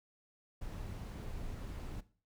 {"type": "noise", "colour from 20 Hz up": "brown", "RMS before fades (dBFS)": -43, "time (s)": [0.61, 2.01], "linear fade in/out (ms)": 10, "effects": ["noise-tail reverb RT60 0.4 s tail -17 dB re dry"]}